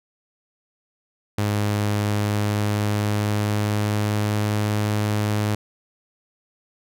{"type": "tone with pitch glide", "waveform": "sawtooth", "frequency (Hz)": [103.83, 105.22], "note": ["G#2", "G#2"], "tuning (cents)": [0, 23], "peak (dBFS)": -16, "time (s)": [1.38, 5.55], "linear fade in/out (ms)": 5, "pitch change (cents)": 23, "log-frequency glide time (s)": [2.08, 4.67], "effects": []}